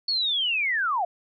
sine linear sweep, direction down, 4459 to 654 Hz, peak -22 dBFS, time 0.08-1.05 s, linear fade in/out 5 ms, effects none

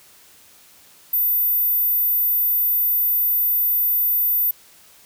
sine tone, 14130 Hz, A9, 6 cents sharp, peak -16 dBFS, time 1.13-4.51 s, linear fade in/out 5 ms, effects white hiss -50 dBFS RMS until 5.05 s

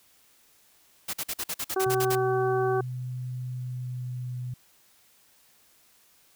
white noise bursts, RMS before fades -31 dBFS, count 11, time 1.08-2.155 s, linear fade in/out 10 ms, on 55 ms, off 47 ms
harmonic tone, 380 Hz, F#4, 46 cents sharp, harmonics 1 / 2 / 3 / 4, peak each -24 / -30 / -34 / -36 dBFS, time 1.76-2.81 s, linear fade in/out 5 ms
sine tone with pitch glide, 126 to 124.62 Hz, B2 to B2, +35 to +16 cents, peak -31 dBFS, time 1.86-4.54 s, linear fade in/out 5 ms, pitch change -19 cents, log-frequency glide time 3.42-4.37 s
effects white hiss -61 dBFS RMS until 6.35 s

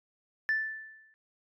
sine tone with exponential decay, 1760 Hz, A6, in tune, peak -22 dBFS, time 0.49-1.14 s, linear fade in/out 0 ms, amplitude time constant 140 ms, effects tanh soft clip ceiling -22 dBFS

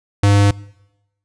square tone, 101.1 Hz, G#2, 46 cents flat, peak -10 dBFS, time 0.23-0.51 s, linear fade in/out 5 ms, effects noise-tail reverb RT60 0.9 s tail -23 dB re dry + resampled to 22050 Hz

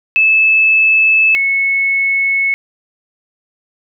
sine tone pair in turn, 2614 / 2198 Hz, E7 / C#7, -15 / -15 cents, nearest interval minor third, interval 300 cents, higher first, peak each -7 / -11 dBFS, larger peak first, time 0.16-1.35 / 1.35-2.54 s, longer neither, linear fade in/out 0 ms, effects none

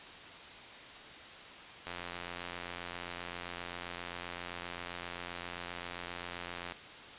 click train, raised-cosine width 0.3 ms, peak -24 dBFS, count 426, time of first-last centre 1.87-6.722 s, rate 87.6 Hz, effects white hiss -49 dBFS RMS until 7.18 s + resampled to 8000 Hz

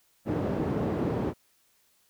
white band-pass noise, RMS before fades -29 dBFS, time 0.25-1.34 s, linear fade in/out 50 ms, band 100 to 350 Hz, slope 12 dB/octave, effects white hiss -67 dBFS RMS until 2.09 s

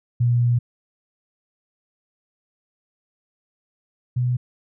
sine tone pair in turn, 120.5 / 124.03 Hz, B2 / B2, -42 / +8 cents, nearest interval unison, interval 50 cents, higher second, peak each -15 / -18 dBFS, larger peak first, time 0.2-0.59 / 4.16-4.37 s, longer first, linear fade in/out 10 ms, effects none

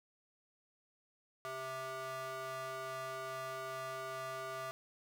35% pulse ring-modulated tone, 263.2 Hz, C4, 10 cents sharp, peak -36 dBFS, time 1.45-4.71 s, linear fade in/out 0 ms, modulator 920 Hz, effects none

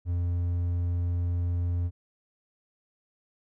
triangle tone, 87.31 Hz, F2, in tune, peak -23 dBFS, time 0.05-1.91 s, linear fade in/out 50 ms, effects none

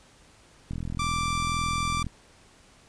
click train, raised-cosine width 5 ms, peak -21 dBFS, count 58, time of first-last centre 0.71-2.067 s, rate 42 Hz
sawtooth tone, 1174.7 Hz, D6, in tune, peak -23 dBFS, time 0.99-2.03 s, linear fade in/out 5 ms
effects pink hiss -56 dBFS RMS until 2.88 s + resampled to 22050 Hz

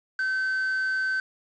triangle tone, 1536 Hz, G6, 36 cents flat, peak -22 dBFS, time 0.19-1.2 s, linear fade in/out 2 ms, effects resampled to 16000 Hz + 8-bit

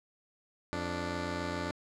10% pulse tone pair together, 87.32 / 293.7 Hz, F2 / D4, 0 / 0 cents, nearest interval octave + major sixth, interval 2100 cents, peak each -28 dBFS, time 0.73-1.71 s, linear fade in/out 0 ms, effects low-pass 6000 Hz 12 dB/octave

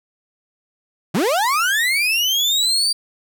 35% pulse linear sweep, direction up, 138.59 to 4705 Hz, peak -14 dBFS, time 1.14-2.93 s, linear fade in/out 10 ms, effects none

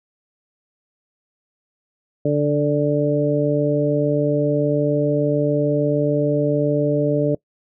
harmonic tone with a mistuned harmonic, 146.83 Hz, D3, in tune, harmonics 1 / 2 / 3 / 4, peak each -21 / -21 / -21 / -21 dBFS, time 2.25-7.35 s, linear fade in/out 5 ms, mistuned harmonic 1, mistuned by -19 cents, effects noise-tail reverb RT60 0.1 s tail -23 dB re dry

